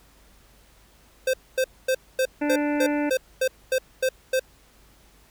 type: tone bursts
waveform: square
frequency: 520 Hz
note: C5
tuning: 11 cents flat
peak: -20 dBFS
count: 11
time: 1.27-4.396 s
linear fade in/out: 5 ms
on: 66 ms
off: 240 ms
type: harmonic tone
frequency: 293.7 Hz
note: D4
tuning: in tune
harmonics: 1 / 2 / 3 / 5 / 6 / 7 / 8 / 9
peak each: -23 / -29 / -33 / -37 / -39 / -40 / -41 / -42 dBFS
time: 2.41-3.1 s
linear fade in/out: 10 ms
effects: added 50 Hz sine -57 dBFS peak until 5.3 s + pink hiss -57 dBFS RMS until 5.3 s